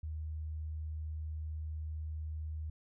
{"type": "tone", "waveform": "sine", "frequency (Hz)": 77.78, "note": "D#2", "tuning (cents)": 0, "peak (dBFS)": -37, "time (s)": [0.03, 2.7], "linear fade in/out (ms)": 5, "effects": []}